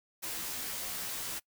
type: noise with comb filter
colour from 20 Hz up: white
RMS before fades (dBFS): -38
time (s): 0.22-1.4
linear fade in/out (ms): 20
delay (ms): 14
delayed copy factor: -0.9
effects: noise-tail reverb RT60 0.1 s tail -23 dB re dry